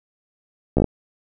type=slowing click train; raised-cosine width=2 ms; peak=-4 dBFS; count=5; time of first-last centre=0.77-0.843 s; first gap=14 ms; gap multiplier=1.18; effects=none